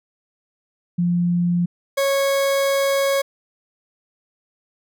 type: tone pair in turn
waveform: sine / 40% pulse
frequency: 174.61 / 551.2 Hz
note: F3 / C#5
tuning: 0 / -10 cents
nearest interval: octave + minor sixth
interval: 1990 cents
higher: second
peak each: -16 dBFS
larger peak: neither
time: 0.98-1.66 / 1.97-3.22 s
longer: second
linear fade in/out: 10 ms
effects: none